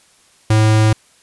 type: tone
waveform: square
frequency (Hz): 108.8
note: A2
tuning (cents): -19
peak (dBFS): -10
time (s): 0.5-0.93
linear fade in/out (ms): 5
effects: white hiss -52 dBFS RMS until 1.22 s + resampled to 24000 Hz